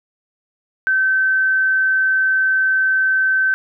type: tone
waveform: sine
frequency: 1540 Hz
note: G6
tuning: 31 cents flat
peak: -13 dBFS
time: 0.87-3.54 s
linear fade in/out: 0 ms
effects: none